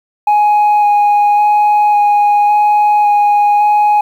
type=tone with vibrato; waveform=sine; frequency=830.6 Hz; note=G#5; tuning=in tune; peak=-4 dBFS; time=0.27-4.01 s; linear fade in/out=5 ms; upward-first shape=square; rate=0.9 Hz; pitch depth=9 cents each way; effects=tanh soft clip ceiling -6 dBFS + 7-bit